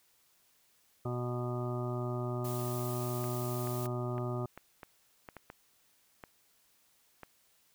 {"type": "harmonic tone", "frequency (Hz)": 122.7, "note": "B2", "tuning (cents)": -11, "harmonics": [1, 2, 3, 5, 6, 7, 8, 9, 10], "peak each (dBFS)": [-35, -42, -39, -43, -48, -51, -53, -54, -45], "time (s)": [1.05, 4.46], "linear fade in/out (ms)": 5}
{"type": "noise", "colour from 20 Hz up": "blue", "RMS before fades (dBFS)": -45, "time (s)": [2.44, 3.87], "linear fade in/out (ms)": 10}
{"type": "clicks", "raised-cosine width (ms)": 0.5, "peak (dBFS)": -30, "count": 11, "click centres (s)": [3.241, 3.672, 3.857, 4.181, 4.576, 4.832, 5.288, 5.367, 5.501, 6.238, 7.233]}
{"effects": ["white hiss -69 dBFS RMS until 7.74 s"]}